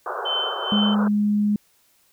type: band-pass noise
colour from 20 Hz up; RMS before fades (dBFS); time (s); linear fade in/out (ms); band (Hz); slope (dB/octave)
white; -29; 0.06-1.08; 2; 370 to 1500; 96
type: tone with tremolo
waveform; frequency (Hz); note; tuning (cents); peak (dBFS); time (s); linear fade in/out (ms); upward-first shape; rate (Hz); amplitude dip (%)
sine; 3073; G7; -35; -21; 0.25-0.95; 10; sine; 2.3; 75
type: tone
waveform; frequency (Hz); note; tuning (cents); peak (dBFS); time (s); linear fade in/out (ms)
sine; 207.7; G#3; 0; -17; 0.72-1.56; 2
effects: white hiss -61 dBFS RMS until 2.12 s

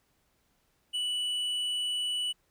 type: tone with hard clipping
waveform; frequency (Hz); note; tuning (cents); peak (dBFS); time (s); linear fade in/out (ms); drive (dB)
sine; 2960; F#7; 0; -30; 0.93-2.33; 20; 5
effects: pink hiss -72 dBFS RMS until 2.5 s

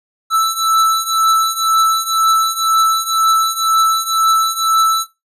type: beating tone pair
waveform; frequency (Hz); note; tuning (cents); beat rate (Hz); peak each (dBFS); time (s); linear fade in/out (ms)
square; 1318.5 / 1320.5; E6 / E6; 0 / +3; 2; -17 / -14; 0.3-5.07; 50
effects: noise-tail reverb RT60 0.2 s tail -17 dB re dry + resampled to 32000 Hz

